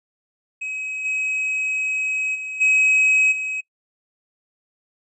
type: tone with level steps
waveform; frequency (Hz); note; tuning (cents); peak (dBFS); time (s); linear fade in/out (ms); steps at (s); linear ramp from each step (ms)
triangle; 2545; D#7; +39; -24 / -19 / -26 / -12 / -22; 0.61-3.61; 10; 1.04 / 2.34 / 2.6 / 3.31; 20
effects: noise-tail reverb RT60 0.1 s tail -22 dB re dry + resampled to 24000 Hz